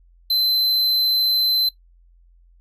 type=tone; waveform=square; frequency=4067 Hz; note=C8; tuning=50 cents flat; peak=-17 dBFS; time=0.3-1.69 s; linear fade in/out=5 ms; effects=noise-tail reverb RT60 0.1 s tail -18 dB re dry + added 43 Hz sine -50 dBFS peak until 2.6 s